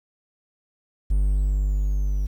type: tone with level ramp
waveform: triangle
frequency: 49.48 Hz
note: G1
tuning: 17 cents sharp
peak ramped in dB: -15 to -19 dBFS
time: 1.1-2.27 s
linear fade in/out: 10 ms
effects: 9-bit